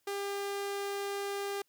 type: tone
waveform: sawtooth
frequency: 400.2 Hz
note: G4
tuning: 36 cents sharp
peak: -30 dBFS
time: 0.07-1.62 s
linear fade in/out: 5 ms
effects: white hiss -75 dBFS RMS until 1.68 s